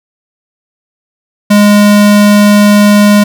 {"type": "tone", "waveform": "square", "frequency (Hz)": 206.4, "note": "G#3", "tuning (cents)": -10, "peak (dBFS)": -3, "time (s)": [1.5, 3.24], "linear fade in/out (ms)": 10, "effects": []}